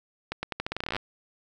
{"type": "accelerating click train", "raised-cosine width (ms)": 0.3, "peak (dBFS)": -14, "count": 17, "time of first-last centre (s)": [0.32, 0.965], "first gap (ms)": 110, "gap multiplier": 0.84, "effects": []}